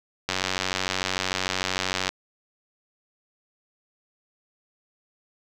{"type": "click train", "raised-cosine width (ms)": 0.2, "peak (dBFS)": -7, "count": 169, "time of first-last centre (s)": [0.29, 2.091], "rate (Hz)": 93.3, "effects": []}